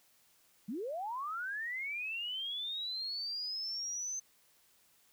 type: linear sweep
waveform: sine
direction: up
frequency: 185 to 6230 Hz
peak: -36 dBFS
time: 0.68-4.2 s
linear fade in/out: 10 ms
effects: white hiss -68 dBFS RMS until 5.12 s